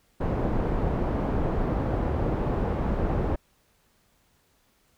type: low-pass noise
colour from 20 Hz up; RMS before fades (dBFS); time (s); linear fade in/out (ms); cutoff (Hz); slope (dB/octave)
pink; -26; 0.2-3.36; 10; 750; 12
effects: pink hiss -66 dBFS RMS until 4.97 s